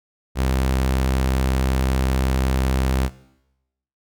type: tone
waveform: sawtooth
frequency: 65.41 Hz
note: C2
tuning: in tune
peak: -14 dBFS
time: 0.35-3.1 s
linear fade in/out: 50 ms
effects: noise-tail reverb RT60 0.9 s tail -19 dB re dry